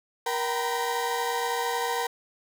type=tone cluster; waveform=35% pulse; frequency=472.9 / 772 / 933 / 1002 Hz; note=A#4 / G5 / A#5 / B5; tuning=+25 / -27 / +1 / +25 cents; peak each=-29 / -30 / -30 / -32 dBFS; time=0.26-2.07 s; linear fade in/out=5 ms; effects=none